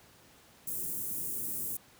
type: band-stop noise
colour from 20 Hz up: white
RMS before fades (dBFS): -36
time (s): 0.67-1.77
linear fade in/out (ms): 5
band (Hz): 380 to 8600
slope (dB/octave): 24
effects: pink hiss -59 dBFS RMS until 1.99 s + high-pass 80 Hz 12 dB/octave